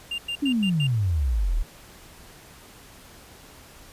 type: tone bursts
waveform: triangle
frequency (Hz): 2796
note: F7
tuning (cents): +1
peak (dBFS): -25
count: 5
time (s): 0.11-0.87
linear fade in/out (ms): 5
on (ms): 72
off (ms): 100
type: exponential sweep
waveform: sine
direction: down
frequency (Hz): 295.6 to 34.65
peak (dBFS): -20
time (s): 0.42-1.63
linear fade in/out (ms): 10
effects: pink hiss -48 dBFS RMS until 3.92 s + resampled to 32000 Hz